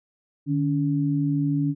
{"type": "tone pair together", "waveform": "sine", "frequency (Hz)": [149.81, 282.8], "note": ["D3", "C#4"], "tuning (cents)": [35, 35], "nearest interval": "major seventh", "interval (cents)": 1100, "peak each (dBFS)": -23, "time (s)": [0.46, 1.75], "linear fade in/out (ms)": 50, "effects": []}